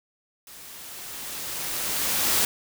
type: noise with level ramp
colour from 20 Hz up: white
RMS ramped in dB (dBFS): -45 to -21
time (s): 0.47-2.45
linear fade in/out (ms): 2
effects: none